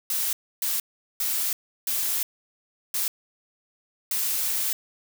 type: noise bursts at uneven times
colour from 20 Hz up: blue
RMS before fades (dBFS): -26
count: 6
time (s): 0.1-0.33 / 0.62-0.8 / 1.2-1.53 / 1.87-2.23 / 2.94-3.08 / 4.11-4.73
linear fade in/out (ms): 2
effects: none